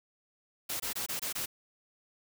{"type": "noise bursts", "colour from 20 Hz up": "white", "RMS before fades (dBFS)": -35, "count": 6, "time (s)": [0.69, 1.46], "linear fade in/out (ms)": 10, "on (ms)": 110, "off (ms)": 22, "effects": []}